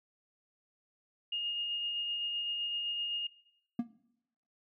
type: tone with tremolo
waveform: sine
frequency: 2844 Hz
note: F7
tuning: 31 cents sharp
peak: -32 dBFS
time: 1.32-3.27 s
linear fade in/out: 5 ms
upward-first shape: sine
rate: 7.8 Hz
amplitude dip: 25%
type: tone with exponential decay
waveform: triangle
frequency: 236.1 Hz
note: A#3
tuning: 22 cents sharp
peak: -23 dBFS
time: 3.79-3.87 s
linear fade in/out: 5 ms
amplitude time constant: 17 ms
effects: noise-tail reverb RT60 0.8 s tail -19 dB re dry